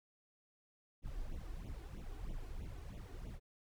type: noise with flanger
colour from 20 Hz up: brown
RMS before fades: -45 dBFS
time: 1.02-3.4 s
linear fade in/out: 50 ms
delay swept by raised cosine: 0.3 to 2.8 ms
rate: 3.1 Hz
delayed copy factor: +0.95
effects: none